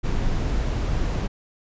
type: noise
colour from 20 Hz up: brown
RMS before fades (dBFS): -23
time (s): 0.03-1.28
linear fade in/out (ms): 20
effects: resampled to 16000 Hz